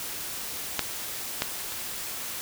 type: clicks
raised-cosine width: 0.2 ms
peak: -6 / -7 / -20 dBFS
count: 3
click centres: 0.793 / 1.421 / 1.722 s
effects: white hiss -35 dBFS RMS until 2.41 s